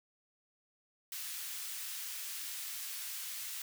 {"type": "high-pass noise", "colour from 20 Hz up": "white", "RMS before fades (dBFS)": -42, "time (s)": [1.12, 3.62], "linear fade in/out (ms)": 2, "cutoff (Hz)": 1700, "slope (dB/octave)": 12, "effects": []}